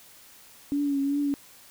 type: tone with vibrato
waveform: sine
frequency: 282.2 Hz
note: C#4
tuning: 31 cents sharp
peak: -23 dBFS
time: 0.72-1.34 s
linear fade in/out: 0 ms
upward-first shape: triangle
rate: 2.6 Hz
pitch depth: 47 cents each way
effects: white hiss -52 dBFS RMS until 1.7 s